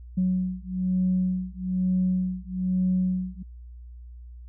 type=beating tone pair; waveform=sine; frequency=183.8 / 184.9 Hz; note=F#3 / F#3; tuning=-11 / -1 cents; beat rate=1.1 Hz; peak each=-25 dBFS; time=0.17-3.43 s; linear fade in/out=10 ms; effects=tanh soft clip ceiling -15 dBFS + added 60 Hz sine -40 dBFS peak until 4.48 s